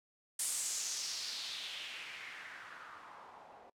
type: noise with low-pass filter sweep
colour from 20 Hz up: blue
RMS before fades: -43 dBFS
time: 0.39-3.7 s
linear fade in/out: 5 ms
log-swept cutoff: 9300 to 690 Hz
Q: 2.8
effects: noise-tail reverb RT60 0.1 s tail -24 dB re dry